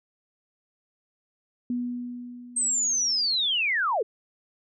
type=tone with exponential decay; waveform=sine; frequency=244.2 Hz; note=B3; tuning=19 cents flat; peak=-24 dBFS; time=1.7-3.59 s; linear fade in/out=2 ms; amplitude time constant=410 ms
type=linear sweep; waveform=sine; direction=down; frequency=8372 to 374.5 Hz; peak=-22 dBFS; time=2.56-4.03 s; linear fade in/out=10 ms
effects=none